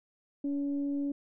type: tone with frequency modulation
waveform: sine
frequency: 283.3 Hz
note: C#4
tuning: 38 cents sharp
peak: -29 dBFS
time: 0.44-1.12 s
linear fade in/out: 5 ms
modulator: 281 Hz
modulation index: 0.29
effects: none